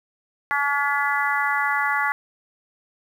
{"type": "harmonic tone", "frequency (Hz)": 284.7, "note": "C#4", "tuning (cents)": 46, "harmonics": [3, 4, 5, 6, 7], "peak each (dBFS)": [-26, -26, -26, -26, -26], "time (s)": [0.51, 2.12], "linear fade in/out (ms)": 0, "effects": ["8-bit"]}